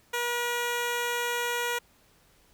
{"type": "tone", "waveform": "10% pulse", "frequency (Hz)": 480, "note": "B4", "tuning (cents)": -49, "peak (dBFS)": -19, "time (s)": [0.13, 1.79], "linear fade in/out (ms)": 10, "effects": ["pink hiss -62 dBFS RMS until 2.53 s"]}